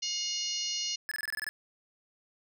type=harmonic tone; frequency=715 Hz; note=F5; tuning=41 cents sharp; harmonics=3 / 4 / 5 / 6 / 7 / 8 / 9; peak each=-48 / -37 / -48 / -36 / -39 / -37 / -41 dBFS; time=0.02-0.96 s; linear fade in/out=10 ms
type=tone bursts; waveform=square; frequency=1718 Hz; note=A6; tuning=42 cents flat; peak=-33 dBFS; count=9; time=1.09-1.49 s; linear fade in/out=0 ms; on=24 ms; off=23 ms
effects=none